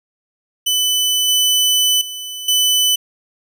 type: tone with level steps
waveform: sawtooth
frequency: 3000 Hz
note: F#7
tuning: 23 cents sharp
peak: -11 / -9 / -23 / -9 dBFS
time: 0.66-2.96 s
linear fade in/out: 10 ms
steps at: 1.28 / 2.01 / 2.48 s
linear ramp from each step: 5 ms
effects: none